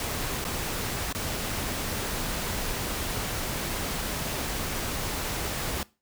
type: noise with dropouts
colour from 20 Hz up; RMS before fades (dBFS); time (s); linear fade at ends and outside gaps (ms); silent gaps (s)
pink; -31; 0-5.83; 1; 0.442-0.45 / 1.127-1.149
effects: noise-tail reverb RT60 0.3 s tail -21 dB re dry